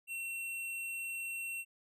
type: tone with sample-and-hold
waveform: sine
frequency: 2719 Hz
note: F7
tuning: 47 cents flat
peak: -37 dBFS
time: 0.07-1.65 s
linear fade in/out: 50 ms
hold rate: 11025 Hz
effects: resampled to 32000 Hz